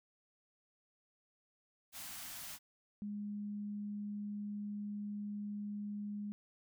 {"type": "band-stop noise", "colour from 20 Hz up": "white", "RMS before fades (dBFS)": -47, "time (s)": [1.92, 2.59], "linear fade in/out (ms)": 50, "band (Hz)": [310, 620], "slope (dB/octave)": 48}
{"type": "tone", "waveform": "sine", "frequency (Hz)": 206.3, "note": "G#3", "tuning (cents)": -11, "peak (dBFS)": -39, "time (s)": [3.02, 6.32], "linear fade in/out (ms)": 0}
{"effects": []}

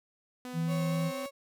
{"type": "tone with pitch glide", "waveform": "sawtooth", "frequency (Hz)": [250, 258.5], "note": ["B3", "C4"], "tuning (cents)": [21, -21], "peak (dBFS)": -35, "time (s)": [0.45, 1.26], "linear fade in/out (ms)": 0, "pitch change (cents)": 58, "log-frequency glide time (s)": [0.57, 1.03]}
{"type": "tone", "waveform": "sine", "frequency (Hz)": 164.81, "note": "E3", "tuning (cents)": 0, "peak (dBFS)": -28, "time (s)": [0.53, 1.12], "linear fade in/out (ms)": 50}
{"type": "tone with vibrato", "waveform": "35% pulse", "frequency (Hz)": 552, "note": "C#5", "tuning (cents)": -7, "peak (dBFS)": -34, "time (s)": [0.67, 1.31], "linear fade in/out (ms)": 50, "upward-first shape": "square", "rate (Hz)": 4, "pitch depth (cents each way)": 10}
{"effects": []}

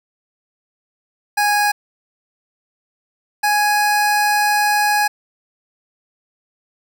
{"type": "tone pair in turn", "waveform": "25% pulse", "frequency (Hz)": [827, 832.3], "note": ["G#5", "G#5"], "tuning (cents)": [-8, 4], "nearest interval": "unison", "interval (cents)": 12, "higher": "second", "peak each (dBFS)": -10, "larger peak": "neither", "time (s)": [[1.37, 1.72], [3.43, 5.08]], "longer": "second", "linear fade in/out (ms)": 10, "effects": ["8-bit"]}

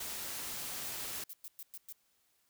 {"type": "noise", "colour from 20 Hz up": "white", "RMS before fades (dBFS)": -41, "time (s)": [0, 1.24], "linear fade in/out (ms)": 5}
{"type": "noise bursts", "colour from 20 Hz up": "violet", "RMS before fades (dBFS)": -46, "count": 8, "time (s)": [0.85, 1.924], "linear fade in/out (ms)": 0, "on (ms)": 38, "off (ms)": 110}
{"effects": ["white hiss -74 dBFS RMS until 2.49 s"]}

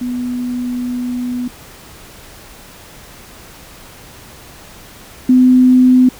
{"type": "tone pair in turn", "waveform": "sine", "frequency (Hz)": [246.9, 253.8], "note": ["B3", "B3"], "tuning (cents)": [0, 47], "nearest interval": "unison", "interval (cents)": 47, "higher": "second", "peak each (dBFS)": [-17, -5], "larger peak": "second", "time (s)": [[0.01, 1.48], [5.29, 6.09]], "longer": "first", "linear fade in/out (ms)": 5, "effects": ["pink hiss -38 dBFS RMS until 6.19 s"]}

